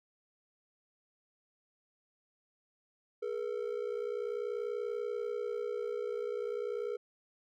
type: ring-modulated tone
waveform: triangle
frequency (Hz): 448.4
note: A4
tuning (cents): +33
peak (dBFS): -29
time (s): 3.22-6.97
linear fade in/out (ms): 10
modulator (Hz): 30.2
effects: none